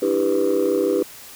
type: chord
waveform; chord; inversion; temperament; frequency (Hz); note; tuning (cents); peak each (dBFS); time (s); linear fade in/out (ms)
sine; E minor seventh; third; just; 296.7 / 329.6 / 395.6 / 494.4; D4 / E4 / G4 / B4; +18 / 0 / +16 / +2; -23 / -23 / -19 / -20; 0.02-1.03; 5
effects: tanh soft clip ceiling -11 dBFS + white hiss -41 dBFS RMS until 1.35 s